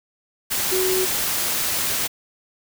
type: tone in noise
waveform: sine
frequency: 373.3 Hz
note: F#4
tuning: 15 cents sharp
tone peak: -20 dBFS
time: 0.71-1.06 s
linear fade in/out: 20 ms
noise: white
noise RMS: -23 dBFS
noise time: 0.5-2.08 s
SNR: 0 dB
effects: none